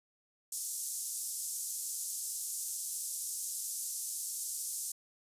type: band-pass noise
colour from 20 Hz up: white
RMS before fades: -39 dBFS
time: 0.52-4.92 s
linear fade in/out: 5 ms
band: 6200 to 11000 Hz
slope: 24 dB/octave
effects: resampled to 32000 Hz